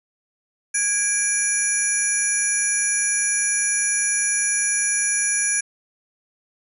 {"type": "tone cluster", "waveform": "sine", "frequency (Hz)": [1650, 2355, 5880, 6750, 10250], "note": ["G#6", "D7", "F#8", "G#8", "E9"], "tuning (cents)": [-12, 4, -12, 27, -50], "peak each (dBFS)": [-28, -29, -26, -27, -21], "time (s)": [0.74, 5.61], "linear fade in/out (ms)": 10, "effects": []}